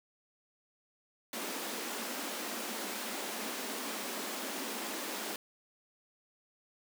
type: high-pass noise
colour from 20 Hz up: pink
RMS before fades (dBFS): -39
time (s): 1.33-5.36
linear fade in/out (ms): 2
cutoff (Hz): 200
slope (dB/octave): 96
effects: none